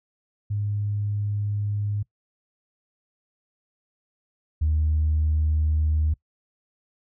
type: tone pair in turn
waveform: sine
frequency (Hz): 103.1 / 77.24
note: G#2 / D#2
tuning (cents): -12 / -12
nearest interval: perfect fourth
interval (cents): 500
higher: first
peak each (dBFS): -23 / -18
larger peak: second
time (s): 0.5-2.03 / 4.61-6.14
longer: neither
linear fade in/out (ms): 10
effects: noise-tail reverb RT60 0.1 s tail -22 dB re dry + tanh soft clip ceiling -15 dBFS

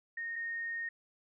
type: tone pair in turn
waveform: sine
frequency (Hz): 1850 / 1850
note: A#6 / A#6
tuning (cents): -14 / -14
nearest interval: unison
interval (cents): 0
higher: neither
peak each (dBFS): -36 / -35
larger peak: second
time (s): 0.17-0.36 / 0.36-0.89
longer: second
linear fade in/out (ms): 5
effects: none

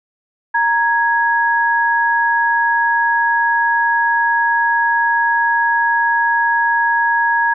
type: tone pair together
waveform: sine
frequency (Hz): 932.3 / 1661.2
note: A#5 / G#6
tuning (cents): 0 / 0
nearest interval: minor seventh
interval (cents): 1000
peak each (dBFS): -15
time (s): 0.54-7.54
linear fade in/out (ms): 10
effects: none

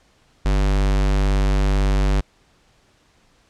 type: tone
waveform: square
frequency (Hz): 49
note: G1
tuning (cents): 0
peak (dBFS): -16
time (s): 0.45-2.21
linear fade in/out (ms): 10
effects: pink hiss -58 dBFS RMS until 3.49 s + low-pass 7000 Hz 12 dB/octave

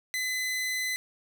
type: tone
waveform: sawtooth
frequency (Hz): 2020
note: B6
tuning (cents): +39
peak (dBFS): -25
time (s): 0.14-0.96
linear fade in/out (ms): 0
effects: none

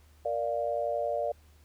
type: chord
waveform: sine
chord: Bb major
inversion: none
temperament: equal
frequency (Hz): 466.2 / 587.3 / 698.5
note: Bb4 / D5 / F5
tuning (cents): 0 / 0 / 0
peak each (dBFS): -35 / -30 / -33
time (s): 0.25-1.32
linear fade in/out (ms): 5
effects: added 75 Hz sine -56 dBFS peak until 1.64 s + pink hiss -65 dBFS RMS until 1.64 s

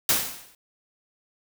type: noise with exponential decay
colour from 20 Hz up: white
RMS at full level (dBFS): -18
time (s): 0.09-0.55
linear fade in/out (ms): 2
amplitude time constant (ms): 100
effects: none

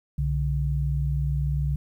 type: tone pair together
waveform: sine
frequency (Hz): 63.44 / 143.9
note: B1 / D3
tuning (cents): +47 / -35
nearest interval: octave + major second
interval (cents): 1418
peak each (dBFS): -25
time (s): 0.18-1.76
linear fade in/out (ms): 5
effects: 10-bit

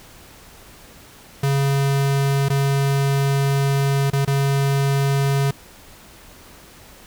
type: tone with dropouts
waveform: square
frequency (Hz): 138.59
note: C#3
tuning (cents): 0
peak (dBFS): -17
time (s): 1.43-5.51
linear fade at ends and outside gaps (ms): 5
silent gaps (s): 2.486-2.5 / 4.102-4.131 / 4.25-4.275
effects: pink hiss -45 dBFS RMS until 7.06 s

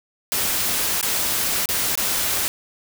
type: noise with dropouts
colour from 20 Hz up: white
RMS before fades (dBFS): -22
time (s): 0.32-2.48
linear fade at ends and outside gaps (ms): 0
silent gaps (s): 1.012-1.028 / 1.657-1.689 / 1.954-1.975
effects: none

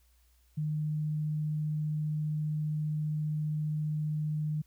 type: tone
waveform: sine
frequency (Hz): 152.5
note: D#3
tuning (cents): -34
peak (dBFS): -29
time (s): 0.57-4.62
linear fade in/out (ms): 10
effects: added 60 Hz sine -63 dBFS peak until 4.66 s + white hiss -71 dBFS RMS until 4.66 s

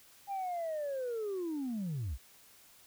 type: linear sweep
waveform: sine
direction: down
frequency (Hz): 809 to 52.1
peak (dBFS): -32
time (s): 0.27-2.18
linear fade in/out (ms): 50
effects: tanh soft clip ceiling -32 dBFS + white hiss -60 dBFS RMS until 2.86 s

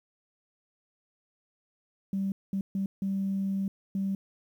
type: tone bursts at uneven times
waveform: sine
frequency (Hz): 194.8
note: G3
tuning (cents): -11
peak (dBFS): -26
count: 5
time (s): 2.13-2.32 / 2.53-2.61 / 2.75-2.86 / 3.02-3.68 / 3.95-4.15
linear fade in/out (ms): 2
effects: tanh soft clip ceiling -22 dBFS + 10-bit

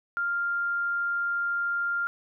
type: tone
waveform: sine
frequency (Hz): 1396.9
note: F6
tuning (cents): 0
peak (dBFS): -25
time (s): 0.17-2.07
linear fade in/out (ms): 0
effects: none

